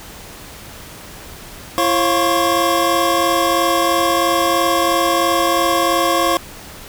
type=tone cluster; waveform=square; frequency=337.6 / 542 / 699 / 1071 / 1114 Hz; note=E4 / C#5 / F5 / C6 / C#6; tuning=+41 / -39 / +1 / +40 / +8 cents; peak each=-21 dBFS; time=1.78-6.37 s; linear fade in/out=0 ms; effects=pink hiss -36 dBFS RMS until 6.88 s